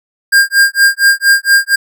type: tone with tremolo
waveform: square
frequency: 1606 Hz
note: G6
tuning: 41 cents sharp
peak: -4 dBFS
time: 0.32-1.76 s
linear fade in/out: 10 ms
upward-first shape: sine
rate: 4.3 Hz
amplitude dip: 100%
effects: none